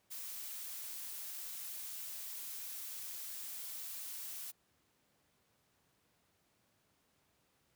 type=noise; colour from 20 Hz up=blue; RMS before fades=-45 dBFS; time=0.1-4.52 s; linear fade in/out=20 ms; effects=pink hiss -75 dBFS RMS until 7.75 s + high-pass 80 Hz 12 dB/octave